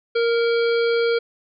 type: harmonic tone with a mistuned harmonic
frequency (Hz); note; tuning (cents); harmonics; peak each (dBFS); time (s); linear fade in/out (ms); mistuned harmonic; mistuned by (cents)
466.2; A#4; 0; 1 / 3 / 5 / 7 / 9 / 10; -17 / -27 / -31 / -34 / -36 / -37; 0.15-1.19; 10; 5; -27
effects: none